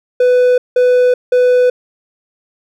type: tone bursts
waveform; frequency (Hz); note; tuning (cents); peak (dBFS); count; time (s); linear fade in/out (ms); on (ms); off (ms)
triangle; 497.8; B4; +14; -5; 3; 0.2-1.7; 5; 380; 180
effects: none